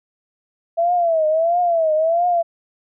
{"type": "tone with vibrato", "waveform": "sine", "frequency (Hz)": 663, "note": "E5", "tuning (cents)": 10, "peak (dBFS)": -14, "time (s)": [0.77, 2.43], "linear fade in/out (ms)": 20, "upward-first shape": "triangle", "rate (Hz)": 1.5, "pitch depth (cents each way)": 140, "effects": []}